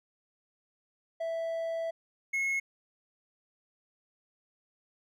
triangle tone pair in turn, 659.3 / 2174 Hz, E5 / C#7, 0 / -34 cents, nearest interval octave + major sixth, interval 2066 cents, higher second, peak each -29 / -26 dBFS, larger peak second, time 1.2-1.91 / 2.33-2.6 s, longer first, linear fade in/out 10 ms, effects none

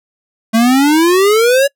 square exponential sweep, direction up, 220 to 570 Hz, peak -8 dBFS, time 0.53-1.68 s, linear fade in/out 20 ms, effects noise-tail reverb RT60 0.1 s tail -26 dB re dry

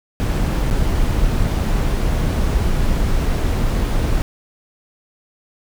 brown noise with dropouts, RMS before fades -17 dBFS, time 0.2-4.22 s, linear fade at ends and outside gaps 0 ms, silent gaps 0.701-0.711 / 1.589-1.593 s, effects none

